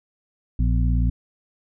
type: harmonic tone with a mistuned harmonic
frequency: 58.1 Hz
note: A#1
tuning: 5 cents flat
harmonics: 1 / 2 / 3 / 4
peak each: -18 / -24 / -28 / -30 dBFS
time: 0.59-1.1 s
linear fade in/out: 5 ms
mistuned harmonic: 4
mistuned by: +120 cents
effects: none